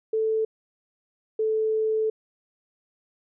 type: tone pair in turn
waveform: sine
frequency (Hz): 440.2 / 437.4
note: A4 / A4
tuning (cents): +1 / -10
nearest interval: unison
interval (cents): 11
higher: first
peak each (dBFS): -21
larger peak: neither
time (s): 0.13-0.45 / 1.39-2.1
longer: second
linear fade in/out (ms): 5
effects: none